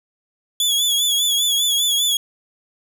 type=tone with vibrato; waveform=sawtooth; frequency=3400 Hz; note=G#7; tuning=40 cents sharp; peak=-13 dBFS; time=0.6-2.17 s; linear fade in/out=2 ms; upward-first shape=sine; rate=5 Hz; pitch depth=58 cents each way; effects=none